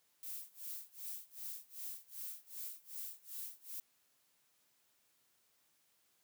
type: noise with tremolo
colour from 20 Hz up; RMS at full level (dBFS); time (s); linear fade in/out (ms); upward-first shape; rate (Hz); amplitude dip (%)
violet; -44; 0.23-3.8; 0; sine; 2.6; 95
effects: white hiss -75 dBFS RMS until 6.23 s + high-pass 80 Hz 12 dB/octave